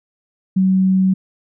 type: tone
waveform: sine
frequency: 188.7 Hz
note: F#3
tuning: 34 cents sharp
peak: -11 dBFS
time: 0.56-1.14 s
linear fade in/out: 10 ms
effects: none